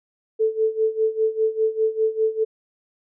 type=tone with tremolo; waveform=sine; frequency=440 Hz; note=A4; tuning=in tune; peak=-15 dBFS; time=0.39-2.45 s; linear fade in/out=20 ms; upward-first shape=sine; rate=5 Hz; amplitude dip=85%; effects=none